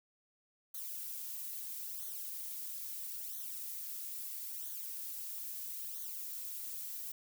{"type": "noise with flanger", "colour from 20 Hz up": "violet", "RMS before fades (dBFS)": -43, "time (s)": [0.74, 7.12], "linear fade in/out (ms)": 5, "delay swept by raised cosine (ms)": [0.39, 3.89], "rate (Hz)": 0.76, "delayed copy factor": -0.9, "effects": []}